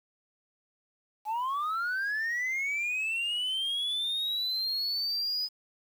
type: linear sweep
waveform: sine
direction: up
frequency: 830.6 to 5010 Hz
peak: -26 dBFS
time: 1.25-5.49 s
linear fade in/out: 50 ms
effects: tanh soft clip ceiling -27 dBFS + 9-bit